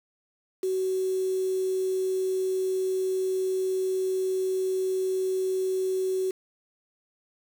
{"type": "tone with quantisation", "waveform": "sine", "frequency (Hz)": 375.7, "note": "F#4", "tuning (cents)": 26, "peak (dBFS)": -24, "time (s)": [0.63, 6.31], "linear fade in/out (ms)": 5, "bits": 7, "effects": []}